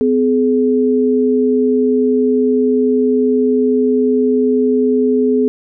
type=tone pair together; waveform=sine; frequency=254.1 / 423.5 Hz; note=B3 / G#4; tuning=+49 / +34 cents; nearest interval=major sixth; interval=885 cents; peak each=-13 dBFS; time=0.01-5.48 s; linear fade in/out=0 ms; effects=none